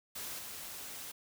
white noise with level steps, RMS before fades -42 / -45 dBFS, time 0.15-1.12 s, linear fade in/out 10 ms, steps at 0.38 s, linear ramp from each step 10 ms, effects none

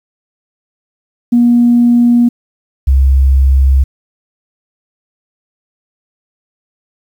sine tone pair in turn, 239.3 / 67.15 Hz, A#3 / C2, +46 / +46 cents, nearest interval octave + minor seventh, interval 2200 cents, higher first, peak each -4 dBFS, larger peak neither, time 1.32-2.29 / 2.87-3.84 s, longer neither, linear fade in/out 10 ms, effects tanh soft clip ceiling 0 dBFS + 7-bit

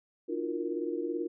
sine tone cluster, 300.1 / 342.9 / 361.1 / 467.1 Hz, D4 / F4 / F#4 / A#4, +38 / -32 / -42 / +3 cents, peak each -37 / -34 / -38 / -37 dBFS, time 0.28-1.28 s, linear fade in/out 20 ms, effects none

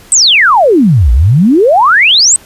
sine exponential two-way sweep, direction down then up, 8460 to 55 to 8460 Hz, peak -3 dBFS, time 0.12-2.36 s, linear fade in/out 0 ms, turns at 1.12 s, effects pink hiss -38 dBFS RMS until 2.45 s + resampled to 32000 Hz

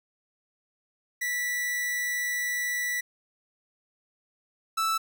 45% pulse tone pair in turn, 1958 / 1317.8 Hz, B6 / E6, -15 / -1 cents, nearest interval perfect fifth, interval 686 cents, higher first, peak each -27 / -24 dBFS, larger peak second, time 1.21-3.01 / 4.77-4.98 s, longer first, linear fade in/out 10 ms, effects none

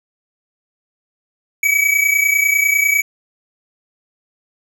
square tone pair together, 2265 / 2295 Hz, C#7 / D7, +37 / -40 cents, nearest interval unison, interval 23 cents, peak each -16 dBFS, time 1.63-3.02 s, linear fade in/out 5 ms, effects none

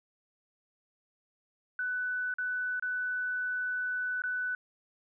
sine tone with dropouts, 1494 Hz, F#6, 16 cents sharp, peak -30 dBFS, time 1.79-4.55 s, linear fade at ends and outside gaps 2 ms, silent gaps 2.34-2.384 / 2.797-2.824 / 4.22-4.237 s, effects none

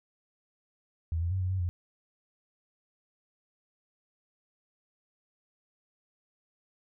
sine tone with pitch steps, 82.1 / 85.6 / 94.5 / 91.7 / 94.3 / 88 Hz, E2 / F2 / F#2 / F#2 / F#2 / F2, -6 / -34 / +37 / -15 / +33 / +14 cents, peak -27 dBFS, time 1.12-1.69 s, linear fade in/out 0 ms, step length 95 ms, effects none

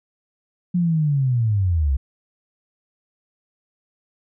sine linear sweep, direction down, 180.5 to 63 Hz, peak -16 dBFS, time 0.74-1.97 s, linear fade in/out 10 ms, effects none

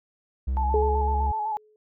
triangle tone with pitch glide, 65 to 69.26 Hz, C2 to C#2, -11 to -1 cents, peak -21 dBFS, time 0.47-1.32 s, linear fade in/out 10 ms, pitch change +110 cents, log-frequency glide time 0.65-0.84 s
sine tone with vibrato, 860 Hz, A5, 40 cents flat, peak -25 dBFS, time 0.57-1.57 s, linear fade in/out 0 ms, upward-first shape square, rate 7.9 Hz, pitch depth 37 cents each way
sine tone with exponential decay, 427.4 Hz, G#4, 50 cents sharp, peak -19 dBFS, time 0.74-1.76 s, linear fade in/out 1 ms, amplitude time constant 220 ms
effects none

